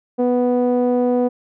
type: tone with low-pass filter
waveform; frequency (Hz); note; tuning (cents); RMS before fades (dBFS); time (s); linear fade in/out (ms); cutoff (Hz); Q
sawtooth; 246.9; B3; 0; -17; 0.18-1.29; 20; 580; 2.9
effects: none